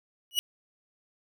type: tone with exponential growth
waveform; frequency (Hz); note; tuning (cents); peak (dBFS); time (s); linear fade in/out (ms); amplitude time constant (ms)
40% pulse; 2921; F#7; -23; -18; 0.31-0.39; 0; 16
effects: none